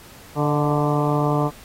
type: harmonic tone with a mistuned harmonic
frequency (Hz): 146.83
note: D3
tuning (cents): 0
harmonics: 1 / 2 / 3 / 4 / 5 / 6 / 7 / 8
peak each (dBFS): -21 / -24 / -26 / -27 / -28 / -29 / -29 / -30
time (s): 0.35-1.51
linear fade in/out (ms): 50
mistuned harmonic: 4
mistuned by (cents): +42
effects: pink hiss -45 dBFS RMS until 1.64 s + AAC 48 kbps